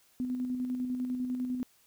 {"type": "tone with tremolo", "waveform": "sine", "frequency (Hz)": 251.5, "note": "B3", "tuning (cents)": 32, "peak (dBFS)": -29, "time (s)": [0.2, 1.63], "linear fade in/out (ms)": 0, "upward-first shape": "square", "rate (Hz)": 10, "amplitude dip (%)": 35, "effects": ["white hiss -65 dBFS RMS until 1.86 s"]}